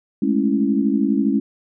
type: chord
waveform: sine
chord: A major seventh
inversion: third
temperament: equal with one note detuned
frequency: 207.7 / 220 / 275.4 / 329.6 Hz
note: G#3 / A3 / C#4 / E4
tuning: 0 / 0 / -11 / 0 cents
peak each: -20 / -23 / -19 / -24 dBFS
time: 0.22-1.4 s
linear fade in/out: 5 ms
effects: none